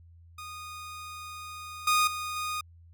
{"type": "tone with level steps", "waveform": "sawtooth", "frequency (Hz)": 1234, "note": "D#6", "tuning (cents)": -15, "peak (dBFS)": [-36, -18, -29, -27], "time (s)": [0.38, 2.61], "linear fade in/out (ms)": 5, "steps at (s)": [1.87, 2.07, 2.36], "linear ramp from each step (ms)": 5, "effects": ["added 84 Hz sine -51 dBFS peak until 2.93 s"]}